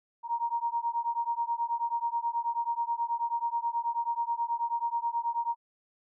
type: beating tone pair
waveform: sine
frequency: 932.3 / 941.6 Hz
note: A#5 / A#5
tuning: 0 / +17 cents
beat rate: 9.3 Hz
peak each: -31 dBFS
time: 0.23-5.56 s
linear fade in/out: 50 ms
effects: none